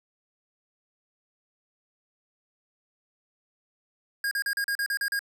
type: tone bursts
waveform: square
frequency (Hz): 1626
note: G#6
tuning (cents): -37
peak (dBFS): -26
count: 9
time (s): 4.24-5.192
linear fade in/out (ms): 2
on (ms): 72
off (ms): 38
effects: none